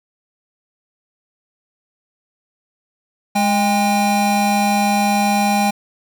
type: tone pair together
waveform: square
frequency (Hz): 207.7 / 803.9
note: G#3 / G5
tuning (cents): 0 / +43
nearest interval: octave + major seventh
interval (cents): 2343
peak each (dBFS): -18 / -17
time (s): 3.35-5.71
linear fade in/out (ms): 10
effects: none